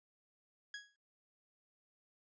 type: tone with exponential decay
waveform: sawtooth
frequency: 1661.2 Hz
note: G#6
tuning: in tune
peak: -37 dBFS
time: 0.74-0.96 s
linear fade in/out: 2 ms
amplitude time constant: 47 ms
effects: noise-tail reverb RT60 0.3 s tail -22 dB re dry + resampled to 16000 Hz